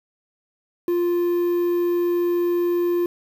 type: tone with quantisation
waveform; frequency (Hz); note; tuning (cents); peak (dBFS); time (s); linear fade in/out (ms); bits
triangle; 349.2; F4; 0; -16; 0.88-3.06; 2; 7
effects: none